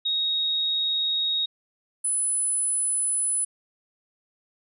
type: tone pair in turn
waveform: sine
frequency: 3761 / 10041 Hz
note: A#7 / D#9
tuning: +15 / +15 cents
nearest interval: octave + perfect fourth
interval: 1700 cents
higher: second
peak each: -22 dBFS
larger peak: neither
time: 0.05-1.46 / 2.04-3.45 s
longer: neither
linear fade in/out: 10 ms
effects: none